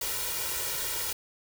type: noise with comb filter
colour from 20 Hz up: white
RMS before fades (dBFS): -32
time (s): 0.01-1.13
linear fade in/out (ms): 5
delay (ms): 2.1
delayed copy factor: +0.9
effects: none